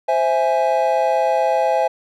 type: chord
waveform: triangle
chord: C augmented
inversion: none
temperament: equal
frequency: 523.3 / 659.3 / 830.6 Hz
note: C5 / E5 / G#5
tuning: 0 / 0 / 0 cents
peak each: -18 / -17 / -17 dBFS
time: 0.08-1.88 s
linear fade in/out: 10 ms
effects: none